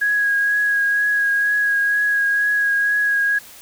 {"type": "tone with vibrato", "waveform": "sine", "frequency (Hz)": 1654, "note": "G#6", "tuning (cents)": -8, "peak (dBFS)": -15, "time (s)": [0.01, 3.39], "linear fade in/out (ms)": 10, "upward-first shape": "triangle", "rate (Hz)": 2.1, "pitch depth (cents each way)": 21, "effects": ["white hiss -42 dBFS RMS until 3.61 s"]}